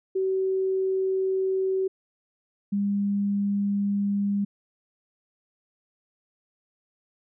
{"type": "tone pair in turn", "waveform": "sine", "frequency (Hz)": [380.2, 201.4], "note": ["F#4", "G3"], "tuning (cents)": [47, 47], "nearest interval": "major seventh", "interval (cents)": 1100, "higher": "first", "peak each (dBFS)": -22, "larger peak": "neither", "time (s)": [[0.15, 1.88], [2.72, 4.45]], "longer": "neither", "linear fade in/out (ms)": 10, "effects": []}